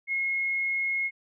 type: tone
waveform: sine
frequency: 2162 Hz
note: C#7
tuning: 44 cents flat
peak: -25 dBFS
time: 0.07-1.11 s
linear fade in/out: 50 ms
effects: none